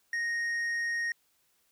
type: tone with tanh clipping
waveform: sine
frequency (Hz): 1864.7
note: A#6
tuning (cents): 0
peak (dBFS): -30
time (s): 0.13-1.12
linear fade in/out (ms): 2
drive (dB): 6
effects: white hiss -71 dBFS RMS until 1.71 s